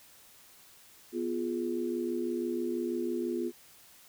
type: chord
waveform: sine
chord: F diminished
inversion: second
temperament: equal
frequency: 246.9 / 349.2 / 415.3 Hz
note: Cb4 / F4 / Ab4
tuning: 0 / 0 / 0 cents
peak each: -35 / -32 / -38 dBFS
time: 1.12-3.52 s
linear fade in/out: 50 ms
effects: white hiss -57 dBFS RMS until 4.08 s